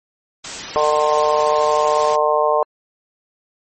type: noise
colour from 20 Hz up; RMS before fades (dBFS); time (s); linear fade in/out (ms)
white; -28; 0.44-2.16; 5
type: harmonic tone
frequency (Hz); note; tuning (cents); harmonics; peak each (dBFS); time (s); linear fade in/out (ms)
151.1; D3; +50; 3 / 4 / 5 / 6 / 7; -20 / -17 / -22 / -22 / -19; 0.76-2.63; 0
effects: MP3 32 kbps